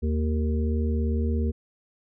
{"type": "harmonic tone with a mistuned harmonic", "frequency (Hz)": 77.3, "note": "D#2", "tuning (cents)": -11, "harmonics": [1, 3, 5, 6], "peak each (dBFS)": [-23, -29, -35, -36], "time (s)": [0.02, 1.52], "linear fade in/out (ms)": 20, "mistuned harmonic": 3, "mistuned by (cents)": -15, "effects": []}